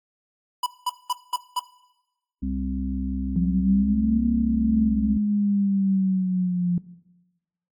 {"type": "tone bursts", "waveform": "square", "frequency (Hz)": 987.8, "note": "B5", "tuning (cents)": 0, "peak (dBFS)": -22, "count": 5, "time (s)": [0.63, 1.595], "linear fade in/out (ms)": 5, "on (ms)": 33, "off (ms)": 200}
{"type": "harmonic tone", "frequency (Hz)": 65.8, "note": "C2", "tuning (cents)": 10, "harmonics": [1, 3, 4], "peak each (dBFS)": [-29, -29, -29], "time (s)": [2.42, 5.18], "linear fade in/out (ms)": 10}
{"type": "exponential two-way sweep", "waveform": "sine", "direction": "up then down", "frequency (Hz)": [174.61, 233.1, 174.61], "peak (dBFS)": -19, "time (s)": [3.36, 6.78], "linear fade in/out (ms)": 2, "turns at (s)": 4.26}
{"effects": ["noise-tail reverb RT60 1.0 s tail -18 dB re dry", "AAC 64 kbps"]}